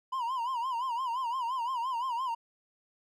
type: tone with vibrato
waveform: triangle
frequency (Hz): 987.8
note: B5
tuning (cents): 0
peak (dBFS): -28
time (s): 0.12-2.35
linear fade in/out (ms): 10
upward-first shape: sine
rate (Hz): 5.8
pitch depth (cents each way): 130
effects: none